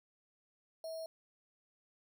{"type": "tone with sample-and-hold", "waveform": "sine", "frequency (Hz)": 647, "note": "E5", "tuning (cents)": -32, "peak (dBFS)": -40, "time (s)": [0.84, 1.06], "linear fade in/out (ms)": 2, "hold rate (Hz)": 4900, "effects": []}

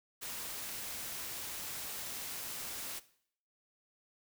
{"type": "noise", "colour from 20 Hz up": "white", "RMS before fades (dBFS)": -42, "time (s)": [0.21, 3], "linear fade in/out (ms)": 20, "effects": ["noise-tail reverb RT60 0.6 s tail -17 dB re dry"]}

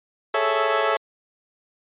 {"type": "chord", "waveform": "20% pulse", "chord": "A major seventh", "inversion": "third", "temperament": "equal with one note detuned", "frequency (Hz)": [415.3, 437.2, 554.4, 659.3], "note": ["G#4", "A4", "C#5", "E5"], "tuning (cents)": [0, -11, 0, 0], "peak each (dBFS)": [-24, -19, -19, -19], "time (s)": [0.34, 0.97], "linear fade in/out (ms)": 5, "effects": ["resampled to 8000 Hz"]}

